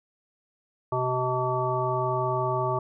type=harmonic tone; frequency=127.1 Hz; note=C3; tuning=50 cents flat; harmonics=1 / 3 / 5 / 7 / 9; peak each=-30 / -30 / -30 / -30 / -30 dBFS; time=0.92-2.79 s; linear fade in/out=5 ms; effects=none